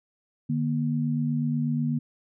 sine tone pair together, 150.2 / 238.4 Hz, D3 / A#3, +39 / +39 cents, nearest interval minor sixth, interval 800 cents, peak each -26 dBFS, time 0.49-1.99 s, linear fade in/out 10 ms, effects none

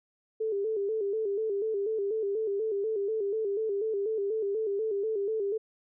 sine tone with vibrato, 418.9 Hz, G#4, 15 cents sharp, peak -27 dBFS, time 0.4-5.58 s, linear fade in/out 10 ms, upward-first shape square, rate 4.1 Hz, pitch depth 86 cents each way, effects none

